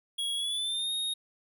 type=tone with pitch glide; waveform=square; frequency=3322 to 3729 Hz; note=G#7 to A#7; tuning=0 to 0 cents; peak=-30 dBFS; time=0.18-1.14 s; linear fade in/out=10 ms; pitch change=+200 cents; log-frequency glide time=0.35-0.93 s; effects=none